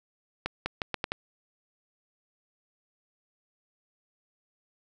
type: accelerating click train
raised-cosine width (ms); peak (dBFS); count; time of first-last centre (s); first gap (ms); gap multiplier
0.3; -13; 6; 0.46-1.119; 200; 0.79
effects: none